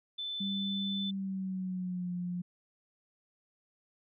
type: tone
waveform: sine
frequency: 3520 Hz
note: A7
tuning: in tune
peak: -35 dBFS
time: 0.18-1.11 s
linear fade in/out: 10 ms
type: tone with pitch glide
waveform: sine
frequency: 197 to 177.55 Hz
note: G3 to F3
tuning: +9 to +29 cents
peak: -33 dBFS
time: 0.4-2.42 s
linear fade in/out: 10 ms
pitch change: -180 cents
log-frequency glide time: 1.03-2.12 s
effects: none